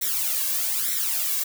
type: noise with flanger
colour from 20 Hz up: blue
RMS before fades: -25 dBFS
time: 0.01-1.44 s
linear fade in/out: 10 ms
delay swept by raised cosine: 0.52 to 1.82 ms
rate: 1.1 Hz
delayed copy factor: +0.8
effects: none